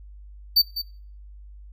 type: tone with echo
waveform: square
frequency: 4586 Hz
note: D8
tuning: 42 cents flat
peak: -14 dBFS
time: 0.56-0.62 s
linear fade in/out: 10 ms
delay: 200 ms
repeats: 1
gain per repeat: -12 dB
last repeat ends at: 0.82 s
effects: noise-tail reverb RT60 0.5 s tail -22 dB re dry + added 50 Hz sine -41 dBFS peak until 1.72 s